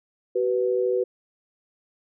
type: tone pair together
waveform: sine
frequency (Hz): 379.1 / 492.6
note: F#4 / B4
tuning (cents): +42 / -5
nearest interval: perfect fourth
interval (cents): 453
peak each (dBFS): -23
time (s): 0.35-1.04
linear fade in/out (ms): 10
effects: none